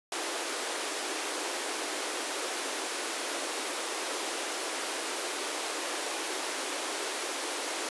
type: high-pass noise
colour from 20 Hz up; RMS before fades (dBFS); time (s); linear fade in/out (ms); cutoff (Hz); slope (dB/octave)
pink; -34; 0.12-7.89; 2; 300; 48
effects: resampled to 24000 Hz